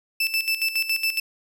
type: tone with tremolo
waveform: 30% pulse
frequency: 2643 Hz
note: E7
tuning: 4 cents sharp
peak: -17 dBFS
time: 0.2-1.2 s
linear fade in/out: 5 ms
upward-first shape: square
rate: 7.2 Hz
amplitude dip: 70%
effects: none